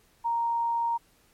sine tone, 932 Hz, A#5, 1 cent flat, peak -24 dBFS, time 0.24-0.98 s, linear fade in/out 20 ms, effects pink hiss -63 dBFS RMS until 1.33 s + MP3 64 kbps

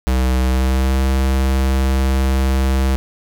square tone with pitch glide, 64.2 to 66.16 Hz, C2 to C2, -32 to +20 cents, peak -14 dBFS, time 0.07-2.96 s, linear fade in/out 0 ms, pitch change +52 cents, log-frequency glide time 0.42-1 s, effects none

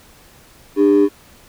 triangle ring-modulated tone, 350.8 Hz, F4, 8 cents sharp, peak -3 dBFS, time 0.76-1.09 s, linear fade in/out 50 ms, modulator 51.7 Hz, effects tanh soft clip ceiling -4 dBFS + pink hiss -47 dBFS RMS until 1.48 s

